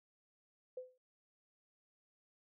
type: tone with exponential decay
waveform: sine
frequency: 508 Hz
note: B4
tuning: 49 cents sharp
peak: -39 dBFS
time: 0.77-0.98 s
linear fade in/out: 5 ms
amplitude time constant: 45 ms
effects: none